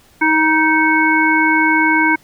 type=harmonic tone with a mistuned harmonic; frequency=315.2 Hz; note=D#4; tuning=23 cents sharp; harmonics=1 / 3 / 5 / 7; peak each=-16 / -16 / -16 / -16 dBFS; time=0.21-2.16 s; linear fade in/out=10 ms; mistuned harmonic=5; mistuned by=-28 cents; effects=pink hiss -50 dBFS RMS until 2.23 s